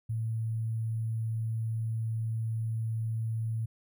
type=tone with sample-and-hold; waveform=sine; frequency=112.2 Hz; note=A2; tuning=34 cents sharp; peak=-29 dBFS; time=0.09-3.66 s; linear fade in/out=10 ms; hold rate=11025 Hz; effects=none